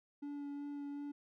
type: tone with vibrato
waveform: triangle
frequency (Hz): 286.5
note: D4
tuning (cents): -43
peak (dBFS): -39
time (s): 0.22-1.12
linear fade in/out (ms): 10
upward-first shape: sine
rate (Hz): 2.7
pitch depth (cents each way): 11
effects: none